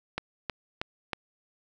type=click train; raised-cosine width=0.3 ms; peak=-14 dBFS; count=4; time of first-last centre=0.18-1.132 s; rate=3.15 Hz; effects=none